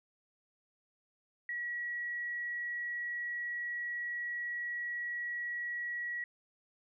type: tone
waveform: sine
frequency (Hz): 1922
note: B6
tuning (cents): -48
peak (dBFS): -35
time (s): 1.49-6.24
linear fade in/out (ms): 2
effects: none